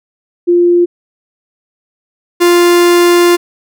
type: tone pair in turn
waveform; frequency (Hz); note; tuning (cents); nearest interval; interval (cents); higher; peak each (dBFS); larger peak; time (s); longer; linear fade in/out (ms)
sine / 45% pulse; 349.2 / 349.2; F4 / F4; 0 / 0; unison; 0; neither; -5; neither; 0.47-0.86 / 2.4-3.37; second; 20
effects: none